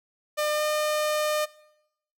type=tone with pitch glide; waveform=sawtooth; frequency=602 to 606.5 Hz; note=D5 to D#5; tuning=+43 to -44 cents; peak=-20 dBFS; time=0.37-1.46 s; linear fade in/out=20 ms; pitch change=+13 cents; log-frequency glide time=0.53-0.63 s; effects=noise-tail reverb RT60 0.8 s tail -20 dB re dry